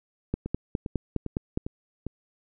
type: two click trains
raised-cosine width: 3 ms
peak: -19 / -13 dBFS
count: 5 / 7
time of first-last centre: 0.46-2.066 / 0.34-1.575 s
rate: 2.49 / 4.86 Hz
effects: none